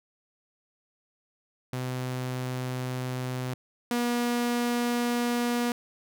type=tone pair in turn; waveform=sawtooth; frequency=127.3 / 240.3 Hz; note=C3 / B3; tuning=-47 / -47 cents; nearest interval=major seventh; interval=1100 cents; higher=second; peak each=-26 / -21 dBFS; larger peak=second; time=1.73-3.54 / 3.91-5.72 s; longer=neither; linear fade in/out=2 ms; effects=none